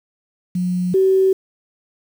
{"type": "tone pair in turn", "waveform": "sine", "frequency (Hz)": [180, 381.4], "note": ["F#3", "G4"], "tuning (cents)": [-47, -47], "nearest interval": "octave + minor second", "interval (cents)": 1300, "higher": "second", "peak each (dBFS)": [-17, -11], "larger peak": "second", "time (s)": [[0.55, 0.94], [0.94, 1.33]], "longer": "neither", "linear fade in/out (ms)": 5, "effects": ["7-bit"]}